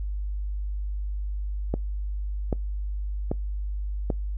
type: click train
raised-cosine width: 2 ms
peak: -12 dBFS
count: 4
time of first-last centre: 1.74-4.102 s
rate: 1.27 Hz
effects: noise-tail reverb RT60 0.2 s tail -26 dB re dry + added 50 Hz sine -27 dBFS peak until 4.37 s